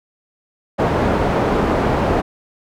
white low-pass noise, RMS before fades -17 dBFS, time 0.78-2.22 s, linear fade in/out 20 ms, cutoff 690 Hz, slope 12 dB/octave, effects none

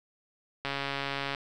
click train, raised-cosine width 0.3 ms, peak -16 dBFS, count 98, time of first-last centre 0.65-1.348 s, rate 139 Hz, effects none

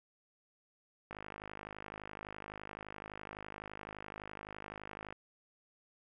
click train, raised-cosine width 0.5 ms, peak -29 dBFS, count 209, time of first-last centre 1.11-5.125 s, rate 51.8 Hz, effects none

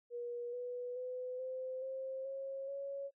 sine tone with pitch steps, 480 / 491.8 / 503.9 / 516.2 / 528.9 / 541.9 / 555.2 Hz, B4 / B4 / B4 / C5 / C5 / C#5 / C#5, -49 / -7 / +35 / -23 / +19 / -39 / +3 cents, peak -39 dBFS, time 0.1-3.11 s, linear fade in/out 50 ms, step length 430 ms, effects noise-tail reverb RT60 0.1 s tail -24 dB re dry

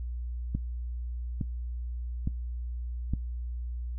click train, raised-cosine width 5 ms, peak -17 dBFS, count 4, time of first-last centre 0.55-3.136 s, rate 1.16 Hz, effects noise-tail reverb RT60 0.1 s tail -18 dB re dry + added 60 Hz sine -32 dBFS peak until 3.98 s

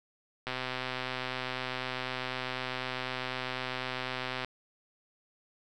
click train, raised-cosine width 0.3 ms, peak -18 dBFS, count 510, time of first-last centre 0.47-4.447 s, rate 128 Hz, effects none

